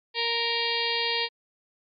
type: harmonic tone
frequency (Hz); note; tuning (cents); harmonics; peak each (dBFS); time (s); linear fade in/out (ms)
466.2; A#4; 0; 1 / 2 / 4 / 5 / 6 / 7 / 8 / 9 / 10; -33 / -33 / -33 / -33 / -33 / -33 / -33 / -33 / -33; 0.14-1.29; 50
effects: MP3 64 kbps